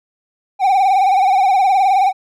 triangle tone with vibrato, 772 Hz, G5, 27 cents flat, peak -8 dBFS, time 0.59-2.13 s, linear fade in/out 50 ms, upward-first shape sine, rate 19 Hz, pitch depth 82 cents each way, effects none

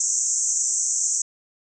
pink band-pass noise, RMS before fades -23 dBFS, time 0-1.22 s, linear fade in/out 5 ms, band 6000 to 7900 Hz, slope 96 dB/octave, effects none

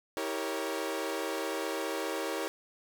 sawtooth chord, E diminished seventh, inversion none, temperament equal with one note detuned, 322.5 / 392 / 466.2 / 554.4 Hz, E4 / G4 / Bb4 / Db5, -38 / 0 / 0 / 0 cents, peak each -34 dBFS, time 0.17-2.48 s, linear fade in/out 0 ms, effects none

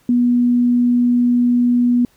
sine tone, 243.2 Hz, B3, 26 cents flat, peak -11 dBFS, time 0.09-2.05 s, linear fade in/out 2 ms, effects pink hiss -56 dBFS RMS until 2.16 s

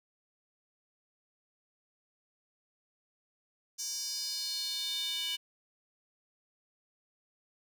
square tone with high-pass filter sweep, 329.6 Hz, E4, in tune, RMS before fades -36 dBFS, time 3.78-5.37 s, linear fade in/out 20 ms, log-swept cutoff 5900 to 3100 Hz, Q 5.3, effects none

